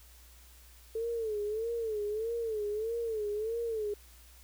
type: tone with vibrato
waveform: sine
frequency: 440 Hz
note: A4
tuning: in tune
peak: -31 dBFS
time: 0.95-3.94 s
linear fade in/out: 5 ms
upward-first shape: sine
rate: 1.6 Hz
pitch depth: 110 cents each way
effects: added 60 Hz sine -55 dBFS peak until 4.43 s + white hiss -59 dBFS RMS until 4.43 s